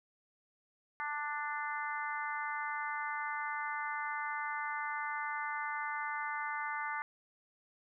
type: harmonic tone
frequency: 294.9 Hz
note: D4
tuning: 7 cents sharp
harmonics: 3 / 4 / 5 / 6 / 7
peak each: -40 / -41 / -42 / -43 / -43 dBFS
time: 1-7.02 s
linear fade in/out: 0 ms
effects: none